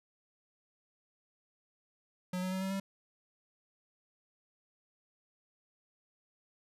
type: tone with pitch steps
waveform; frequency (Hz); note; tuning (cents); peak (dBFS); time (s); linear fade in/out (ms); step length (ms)
square; 182.1 / 185.18 / 188.3 / 191.48 / 194.72; F#3 / F#3 / F#3 / G3 / G3; -27 / +2 / +31 / -40 / -11; -34; 2.33-2.8; 5; 94
effects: resampled to 32000 Hz